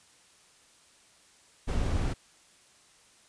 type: noise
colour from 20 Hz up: brown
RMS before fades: -28 dBFS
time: 1.67-2.14 s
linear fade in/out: 20 ms
effects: white hiss -60 dBFS RMS until 3.28 s + resampled to 22050 Hz